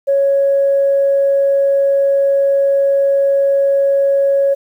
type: tone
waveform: sine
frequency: 554 Hz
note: C#5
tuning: 1 cent flat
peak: -9 dBFS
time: 0.07-4.55 s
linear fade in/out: 20 ms
effects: tanh soft clip ceiling -5 dBFS + 8-bit